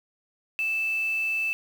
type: tone with quantisation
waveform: sine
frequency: 2637 Hz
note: E7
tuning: in tune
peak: -24 dBFS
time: 0.59-1.53 s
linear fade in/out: 0 ms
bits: 7
effects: none